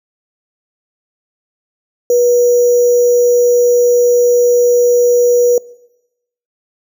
sine tone with sample-and-hold, 484.9 Hz, B4, 32 cents flat, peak -7 dBFS, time 2.1-5.58 s, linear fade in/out 2 ms, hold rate 6300 Hz, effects noise-tail reverb RT60 0.9 s tail -21 dB re dry

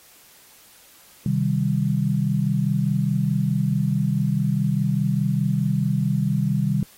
sine chord, C minor, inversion none, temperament equal, 130.81 / 155.56 / 196 Hz, C3 / Eb3 / G3, 0 / 0 / 0 cents, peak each -23 dBFS, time 1.26-6.83 s, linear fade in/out 2 ms, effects white hiss -51 dBFS RMS until 6.97 s + AAC 48 kbps

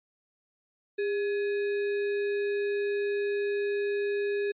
sine tone with sample-and-hold, 406.5 Hz, G#4, 37 cents flat, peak -26 dBFS, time 0.98-4.52 s, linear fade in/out 10 ms, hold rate 2100 Hz, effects resampled to 8000 Hz

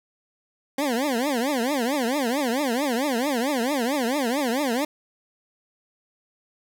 20% pulse tone with vibrato, 260.8 Hz, C4, 5 cents flat, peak -17 dBFS, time 0.78-4.85 s, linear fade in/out 5 ms, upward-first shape triangle, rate 4.5 Hz, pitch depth 290 cents each way, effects 8-bit

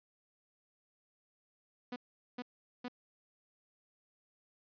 sawtooth tone bursts, 246.9 Hz, B3, in tune, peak -35 dBFS, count 3, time 1.92-2.883 s, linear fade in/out 5 ms, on 41 ms, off 420 ms, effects resampled to 11025 Hz

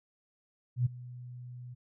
sine tone with ADSR envelope, 123.47 Hz, B2, in tune, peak -22 dBFS, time 0.76-1.75 s, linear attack 96 ms, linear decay 15 ms, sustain -20 dB, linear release 19 ms, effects none

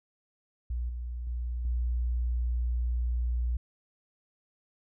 sine tone with level steps, 60.1 Hz, B1, 46 cents flat, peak -29 / -33 / -30 / -26 dBFS, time 0.7-3.57 s, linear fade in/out 5 ms, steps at 0.89 / 1.27 / 1.65 s, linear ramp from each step 2 ms, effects none

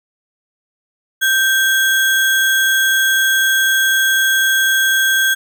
sine tone with sample-and-hold, 1568 Hz, G6, in tune, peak -11 dBFS, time 1.21-5.35 s, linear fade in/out 20 ms, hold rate 4900 Hz, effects none

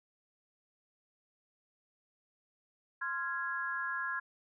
sine chord, F minor, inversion second, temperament equal with one note detuned, 1046.5 / 1385.7 / 1661.2 Hz, C6 / F6 / Ab6, 0 / -14 / 0 cents, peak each -40 / -39 / -36 dBFS, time 3.01-4.2 s, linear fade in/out 10 ms, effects none

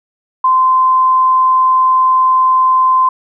sine tone, 1035 Hz, C6, 19 cents flat, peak -7 dBFS, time 0.44-3.09 s, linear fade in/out 5 ms, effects none

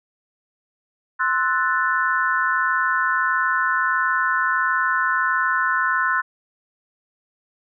sine chord, F# half-diminished seventh, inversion second, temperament equal, 1046.5 / 1318.5 / 1480 / 1760 Hz, C6 / E6 / F#6 / A6, 0 / 0 / 0 / 0 cents, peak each -23 / -25 / -21 / -25 dBFS, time 1.19-6.22 s, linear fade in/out 20 ms, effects none

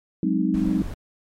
sine chord, Ab dominant seventh, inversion third, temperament equal, 185 / 207.7 / 261.6 / 311.1 Hz, Gb3 / Ab3 / C4 / Eb4, 0 / 0 / 0 / 0 cents, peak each -24 / -25 / -25 / -24 dBFS, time 0.23-0.82 s, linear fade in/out 2 ms
brown noise, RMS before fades -33 dBFS, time 0.54-0.94 s, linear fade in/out 2 ms
effects MP3 64 kbps

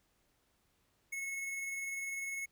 square tone with tremolo, 2188 Hz, C#7, 23 cents flat, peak -37 dBFS, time 1.12-2.46 s, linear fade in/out 10 ms, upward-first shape sine, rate 20 Hz, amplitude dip 30%, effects pink hiss -75 dBFS RMS until 2.51 s

